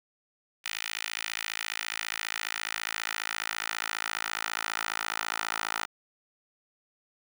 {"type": "tone with high-pass filter sweep", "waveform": "10% pulse", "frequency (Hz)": 54.7, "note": "A1", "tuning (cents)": -9, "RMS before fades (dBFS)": -34, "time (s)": [0.64, 5.86], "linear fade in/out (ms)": 20, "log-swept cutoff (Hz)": [2300, 1200], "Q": 1.5, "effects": []}